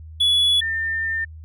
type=tone pair in turn; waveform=triangle / sine; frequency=3403 / 1802.7 Hz; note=G#7 / A6; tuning=+41 / +42 cents; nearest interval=major seventh; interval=1099 cents; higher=first; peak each=-13 / -21 dBFS; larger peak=first; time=0.2-0.61 / 0.61-1.25 s; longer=second; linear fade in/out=10 ms; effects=added 79 Hz sine -36 dBFS peak until 1.44 s